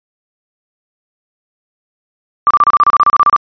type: tone bursts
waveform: sine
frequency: 1174.7 Hz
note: D6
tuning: in tune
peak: -4 dBFS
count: 14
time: 2.47-3.363 s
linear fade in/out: 0 ms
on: 35 ms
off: 31 ms
effects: resampled to 11025 Hz